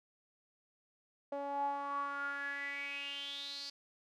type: tone with band-pass filter sweep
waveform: sawtooth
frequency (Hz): 281.8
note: C#4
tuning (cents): +29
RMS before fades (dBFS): -40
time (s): 1.32-3.7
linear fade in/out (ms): 5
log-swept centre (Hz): 650 to 4700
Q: 9
effects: none